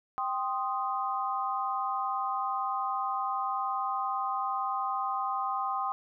sine chord, C minor, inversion second, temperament equal, 784 / 1046.5 / 1244.5 Hz, G5 / C6 / Eb6, 0 / 0 / 0 cents, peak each -33 dBFS, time 0.18-5.92 s, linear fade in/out 0 ms, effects none

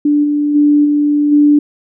sine tone with level steps, 293.5 Hz, D4, 1 cent flat, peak -8 / -11 / -6 / -9 / -5 dBFS, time 0.05-1.59 s, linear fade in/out 5 ms, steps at 0.23 / 0.54 / 0.84 / 1.31 s, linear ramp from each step 20 ms, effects none

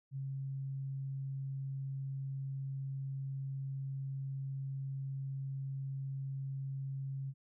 sine tone, 135.8 Hz, C#3, 35 cents flat, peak -37 dBFS, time 0.11-7.34 s, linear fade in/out 50 ms, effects none

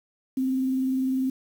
sine tone with vibrato, 261.6 Hz, C4, in tune, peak -22 dBFS, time 0.37-1.3 s, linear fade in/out 5 ms, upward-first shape sine, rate 20 Hz, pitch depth 28 cents each way, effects 8-bit

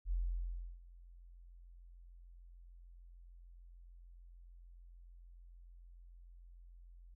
sine tone with ADSR envelope, 43.36 Hz, F1, 12 cents flat, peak -32 dBFS, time 0.05-7.15 s, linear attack 62 ms, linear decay 680 ms, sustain -22 dB, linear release 12 ms, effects none

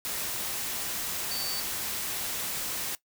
sine tone in noise, 4560 Hz, C#8, 48 cents sharp, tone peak -34 dBFS, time 1.31-1.6 s, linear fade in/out 0 ms, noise white, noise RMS -33 dBFS, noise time 0.05-2.95 s, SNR -4 dB, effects noise-tail reverb RT60 0.1 s tail -18 dB re dry

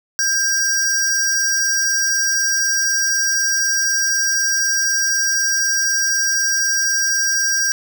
square tone pair together, 1592 / 5704 Hz, G6 / F8, +26 / +36 cents, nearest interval octave + minor seventh, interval 2210 cents, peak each -20 / -18 dBFS, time 0.19-7.72 s, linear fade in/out 0 ms, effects none

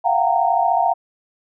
sine tone cluster, 688 / 722 / 778 / 922 Hz, F5 / F#5 / G5 / A#5, -26 / -43 / -13 / -19 cents, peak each -20 dBFS, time 0.04-0.94 s, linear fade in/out 20 ms, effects none

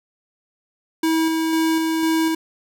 square tone with tremolo, 322.5 Hz, E4, 38 cents flat, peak -17 dBFS, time 1.03-2.35 s, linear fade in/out 5 ms, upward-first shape square, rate 2 Hz, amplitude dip 25%, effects none

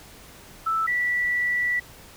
sine tone pair in turn, 1319 / 1957.3 Hz, E6 / B6, +1 / -16 cents, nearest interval perfect fifth, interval 683 cents, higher second, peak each -21 dBFS, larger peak neither, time 0.66-0.87 / 0.87-1.8 s, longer second, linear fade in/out 10 ms, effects pink hiss -47 dBFS RMS until 2.16 s

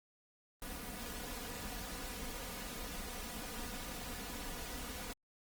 pink noise with comb filter, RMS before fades -44 dBFS, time 0.62-5.13 s, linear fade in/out 2 ms, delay 4.1 ms, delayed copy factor +0.65, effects Opus 24 kbps

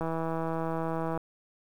click train, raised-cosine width 1 ms, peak -19 dBFS, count 191, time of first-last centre 0.01-1.176 s, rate 163 Hz, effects 9-bit

